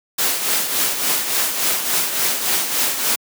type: noise with tremolo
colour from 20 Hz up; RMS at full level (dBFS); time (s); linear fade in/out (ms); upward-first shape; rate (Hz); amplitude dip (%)
white; -17; 0.18-3.16; 10; triangle; 3.5; 60
effects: high-pass 200 Hz 12 dB/octave